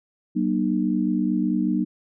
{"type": "tone cluster", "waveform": "sine", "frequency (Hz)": [190.4, 238.9, 304], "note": ["F#3", "A#3", "D#4"], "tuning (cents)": [50, 43, -40], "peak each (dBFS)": -24, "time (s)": [0.35, 1.85], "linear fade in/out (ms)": 20, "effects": []}